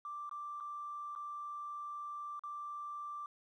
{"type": "tone with dropouts", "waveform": "triangle", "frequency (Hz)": 1176, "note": "D6", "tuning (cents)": 2, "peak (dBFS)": -37, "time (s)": [0.05, 3.26], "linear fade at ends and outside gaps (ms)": 2, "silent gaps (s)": [[0.294, 0.312], [0.602, 0.607], [1.152, 1.16], [2.394, 2.436]], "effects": ["tanh soft clip ceiling -39 dBFS"]}